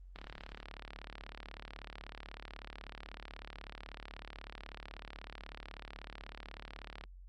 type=click train; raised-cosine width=0.3 ms; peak=-30 dBFS; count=250; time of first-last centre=0.16-7.038 s; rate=36.2 Hz; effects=added 45 Hz sine -50 dBFS peak until 7.28 s + Opus 24 kbps